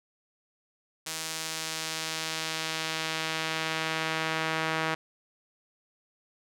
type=tone with band-pass filter sweep; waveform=sawtooth; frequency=159.8 Hz; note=D#3; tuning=47 cents sharp; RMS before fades=-32 dBFS; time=1.06-4.95 s; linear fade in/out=10 ms; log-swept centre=7300 to 1700 Hz; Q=0.8; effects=none